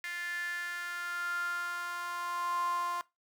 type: tone with high-pass filter sweep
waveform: sawtooth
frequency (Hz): 349.4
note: F4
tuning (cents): +1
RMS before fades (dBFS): -36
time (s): 0.04-3.01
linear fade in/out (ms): 0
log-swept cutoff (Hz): 1900 to 960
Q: 8.9
effects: noise-tail reverb RT60 0.2 s tail -20 dB re dry